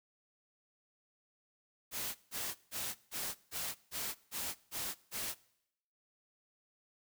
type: noise bursts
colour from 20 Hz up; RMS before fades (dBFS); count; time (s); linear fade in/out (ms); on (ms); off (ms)
white; -39; 9; 1.91-5.35; 50; 240; 160
effects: noise-tail reverb RT60 0.8 s tail -22 dB re dry